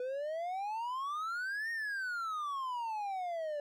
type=exponential two-way sweep; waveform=triangle; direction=up then down; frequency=491.2 to 1864.7 to 576 Hz; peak=-33 dBFS; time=0-3.6 s; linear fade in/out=2 ms; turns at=1.71 s; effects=none